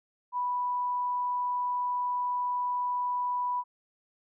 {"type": "tone", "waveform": "sine", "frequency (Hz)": 986, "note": "B5", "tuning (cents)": -3, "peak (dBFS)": -27, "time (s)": [0.32, 3.64], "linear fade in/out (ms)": 50, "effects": []}